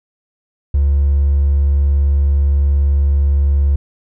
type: tone with hard clipping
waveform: triangle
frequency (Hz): 70.6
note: C#2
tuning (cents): +32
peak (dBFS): -10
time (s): 0.74-3.76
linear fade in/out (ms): 5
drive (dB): 3
effects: none